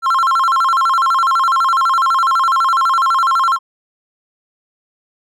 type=tone with vibrato; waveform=triangle; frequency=1200 Hz; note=D6; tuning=37 cents sharp; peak=-9 dBFS; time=0.02-3.59 s; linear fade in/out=50 ms; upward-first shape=square; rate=12 Hz; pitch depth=210 cents each way; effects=none